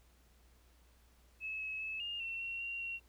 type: tone with pitch steps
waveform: sine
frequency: 2591 / 2575 / 2600 / 2825 / 2709 / 2731 / 2758 / 2739 Hz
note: E7 / E7 / E7 / F7 / E7 / F7 / F7 / F7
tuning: -30 / -41 / -24 / +19 / +47 / -39 / -22 / -34 cents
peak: -38 dBFS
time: 1.4-3 s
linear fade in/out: 50 ms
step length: 200 ms
effects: added 60 Hz sine -64 dBFS peak until 3.08 s + pink hiss -70 dBFS RMS until 3.08 s